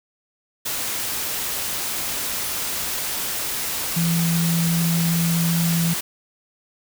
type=tone in noise; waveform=sine; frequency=167.8 Hz; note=E3; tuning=31 cents sharp; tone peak=-18 dBFS; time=3.96-5.94 s; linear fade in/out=10 ms; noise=white; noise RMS=-26 dBFS; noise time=0.65-6.01 s; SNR=+5 dB; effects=none